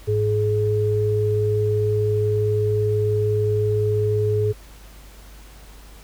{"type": "tone pair together", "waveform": "sine", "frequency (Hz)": [105.3, 422.9], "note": ["G#2", "G#4"], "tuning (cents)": [24, 31], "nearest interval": "2 octaves", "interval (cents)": 2407, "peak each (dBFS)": -20, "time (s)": [0.07, 4.53], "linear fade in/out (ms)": 20, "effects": ["added 50 Hz sine -42 dBFS peak until 6.03 s", "pink hiss -48 dBFS RMS until 6.03 s"]}